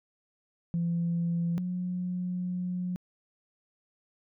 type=tone pair in turn; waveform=sine; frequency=170 / 180.17 Hz; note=F3 / F#3; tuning=-46 / -46 cents; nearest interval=minor second; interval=100 cents; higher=second; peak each=-25 / -29 dBFS; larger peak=first; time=0.74-1.58 / 1.58-2.96 s; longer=second; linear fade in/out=0 ms; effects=tanh soft clip ceiling -22 dBFS